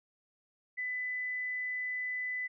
sine tone, 2000 Hz, B6, 21 cents sharp, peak -33 dBFS, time 0.77-2.48 s, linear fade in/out 20 ms, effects none

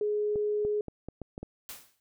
sine tone, 418.9 Hz, G#4, 15 cents sharp, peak -26 dBFS, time 0.01-0.81 s, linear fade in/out 2 ms
clicks, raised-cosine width 2 ms, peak -25 dBFS, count 7, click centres 0.358 / 0.65 / 0.883 / 1.086 / 1.217 / 1.379 / 1.43 s
white noise with exponential decay, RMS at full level -39 dBFS, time 1.69-2 s, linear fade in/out 1 ms, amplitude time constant 67 ms
effects none

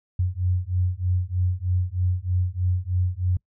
sine beating tone pair, 89.2 / 92.4 Hz, F2 / F#2, +37 / -2 cents, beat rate 3.2 Hz, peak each -24 dBFS, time 0.19-3.37 s, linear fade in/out 5 ms, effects noise-tail reverb RT60 0.1 s tail -25 dB re dry

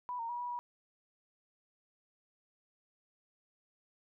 sine tone with pitch steps, 986 / 921 / 963 / 974 / 967 Hz, B5 / A#5 / B5 / B5 / B5, -3 / -21 / -44 / -24 / -37 cents, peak -36 dBFS, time 0.09-0.59 s, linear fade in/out 0 ms, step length 100 ms, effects none

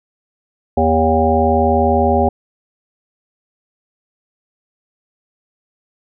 harmonic tone, 80 Hz, D#2, 49 cents sharp, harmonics 1 / 3 / 5 / 7 / 9 / 10, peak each -18 / -18 / -18 / -18 / -18 / -18 dBFS, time 0.77-2.29 s, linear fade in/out 5 ms, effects none

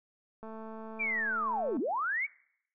click train, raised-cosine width 1 ms, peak -32 dBFS, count 297, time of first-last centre 0.43-1.769 s, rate 221 Hz
sine linear two-way sweep, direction down then up, 2407 to 220 to 2320 Hz, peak -29 dBFS, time 0.99-2.27 s, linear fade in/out 20 ms, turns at 1.79 s
effects noise-tail reverb RT60 0.7 s tail -23 dB re dry

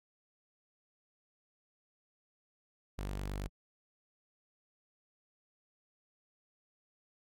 sawtooth tone, 49 Hz, G1, in tune, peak -33 dBFS, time 2.98-3.48 s, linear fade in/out 10 ms, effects AAC 48 kbps

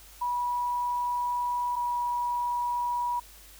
sine tone pair in turn, 974 / 967.8 Hz, B5 / B5, -24 / -35 cents, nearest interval unison, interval 11 cents, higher first, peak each -26 dBFS, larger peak neither, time 0.21-1.76 / 1.76-3.2 s, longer first, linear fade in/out 10 ms, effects added 50 Hz sine -53 dBFS peak until 3.59 s + white hiss -52 dBFS RMS until 3.59 s

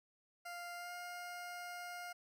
20% pulse tone with pitch glide, 698.5 to 707.8 Hz, F5 to F5, 0 to +23 cents, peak -40 dBFS, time 0.45-2.13 s, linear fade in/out 10 ms, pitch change +23 cents, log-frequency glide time 0.76-0.92 s, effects none

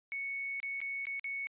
sine tone with dropouts, 2217 Hz, C#7, in tune, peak -35 dBFS, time 0.12-1.47 s, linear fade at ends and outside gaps 0 ms, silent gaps 0.601-0.63 / 0.804-0.815 / 1.054-1.069 / 1.195-1.243 s, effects resampled to 8000 Hz

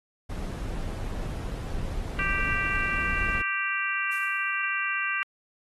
brown noise, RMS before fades -32 dBFS, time 0.29-3.42 s, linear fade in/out 10 ms
harmonic tone, 392 Hz, G4, in tune, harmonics 3 / 4 / 5 / 6 / 7, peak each -33 / -30 / -33 / -33 / -32 dBFS, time 2.19-5.23 s, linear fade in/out 0 ms
violet noise with exponential decay, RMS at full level -39 dBFS, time 4.12-4.72 s, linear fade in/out 0 ms, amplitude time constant 130 ms
effects AAC 32 kbps

